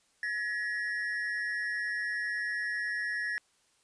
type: ring-modulated tone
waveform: triangle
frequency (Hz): 1796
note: A6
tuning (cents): +35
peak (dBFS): -26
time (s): 0.23-3.38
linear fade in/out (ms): 0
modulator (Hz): 105
effects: white hiss -69 dBFS RMS until 3.83 s + resampled to 22050 Hz